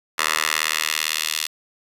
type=tone with high-pass filter sweep; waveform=10% pulse; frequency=77.78 Hz; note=D#2; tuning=in tune; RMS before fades=-23 dBFS; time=0.18-1.47 s; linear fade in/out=10 ms; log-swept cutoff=1400 to 3300 Hz; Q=1.1; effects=resampled to 32000 Hz